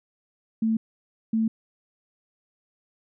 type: tone pair in turn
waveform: sine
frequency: 222.7 / 222.7 Hz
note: A3 / A3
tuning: +21 / +21 cents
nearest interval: unison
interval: 0 cents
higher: neither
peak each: -20 dBFS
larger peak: neither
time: 0.62-0.77 / 1.33-1.48 s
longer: neither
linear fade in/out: 5 ms
effects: none